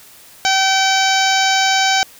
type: harmonic tone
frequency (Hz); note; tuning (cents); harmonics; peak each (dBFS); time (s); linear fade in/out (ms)
769; G5; -33; 1 / 2 / 3 / 4 / 5 / 6 / 7 / 8 / 9; -16 / -19 / -21 / -22 / -23 / -24 / -24 / -25 / -26; 0.45-2.03; 0
effects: white hiss -43 dBFS RMS until 2.19 s